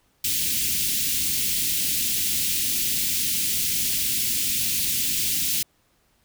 white band-stop noise, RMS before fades -24 dBFS, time 0.24-5.63 s, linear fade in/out 5 ms, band 300 to 2400 Hz, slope 24 dB/octave, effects pink hiss -65 dBFS RMS until 6.24 s

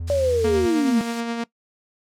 triangle tone with vibrato, 82.41 Hz, E2, in tune, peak -25 dBFS, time 0-0.66 s, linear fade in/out 5 ms, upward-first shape sine, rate 3 Hz, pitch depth 31 cents each way
blue noise, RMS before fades -31 dBFS, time 0.07-1.21 s, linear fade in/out 10 ms
sine linear sweep, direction down, 580 to 211.9 Hz, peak -17 dBFS, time 0.1-1.01 s, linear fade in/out 0 ms
sawtooth tone with tremolo, 233.1 Hz, A#3, in tune, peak -19 dBFS, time 0.44-1.44 s, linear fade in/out 5 ms, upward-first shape sine, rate 9.5 Hz, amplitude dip 35%
effects noise-tail reverb RT60 0.1 s tail -20 dB re dry + low-pass 6000 Hz 12 dB/octave

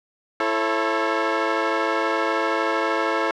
15% pulse tone cluster, 333.1 / 439.9 / 544 Hz, E4 / A4 / C#5, +18 / 0 / -33 cents, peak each -18 dBFS, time 0.4-3.31 s, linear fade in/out 2 ms, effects low-pass 3000 Hz 12 dB/octave

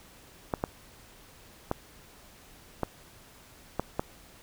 clicks, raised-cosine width 1 ms, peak -13 dBFS, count 6, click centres 0.538 / 0.639 / 1.714 / 2.833 / 3.796 / 3.995 s, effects pink hiss -54 dBFS RMS until 4.42 s

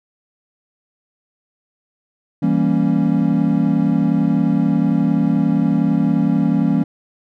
triangle chord, E diminished seventh, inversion none, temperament equal, 164.81 / 196 / 233.1 / 277.2 Hz, E3 / G3 / Bb3 / Db4, 0 / 0 / 0 / 0 cents, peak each -17 dBFS, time 2.42-6.84 s, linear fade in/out 10 ms, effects none

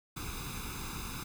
pink noise with comb filter, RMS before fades -40 dBFS, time 0.16-1.24 s, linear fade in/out 10 ms, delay 0.8 ms, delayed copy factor +0.8, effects none

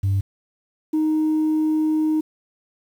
sine tone pair in turn, 98 / 311.1 Hz, G2 / D#4, 0 / 0 cents, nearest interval octave + minor sixth, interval 2000 cents, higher second, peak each -15 dBFS, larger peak neither, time 0.03-0.21 / 0.93-2.21 s, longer second, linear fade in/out 10 ms, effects tanh soft clip ceiling -15 dBFS + 8-bit

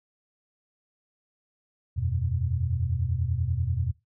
sine chord, E suspended second, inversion none, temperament just, 82.41 / 92.71 / 123.61 Hz, E2 / F#2 / B2, 0 / +4 / +2 cents, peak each -29 dBFS, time 1.96-3.92 s, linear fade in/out 20 ms, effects noise-tail reverb RT60 0.2 s tail -17 dB re dry

